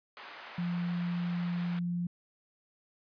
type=band-pass noise; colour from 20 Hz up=pink; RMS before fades=-48 dBFS; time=0.17-1.79 s; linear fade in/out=0 ms; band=840 to 2700 Hz; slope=12 dB/octave
type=tone; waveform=sine; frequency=174.61 Hz; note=F3; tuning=in tune; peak=-30 dBFS; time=0.58-2.07 s; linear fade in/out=5 ms
effects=resampled to 11025 Hz